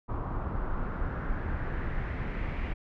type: noise with low-pass filter sweep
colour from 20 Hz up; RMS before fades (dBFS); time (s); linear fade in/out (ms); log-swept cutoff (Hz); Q
brown; -32; 0.08-2.74; 20; 1100 to 2300; 2.8
effects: none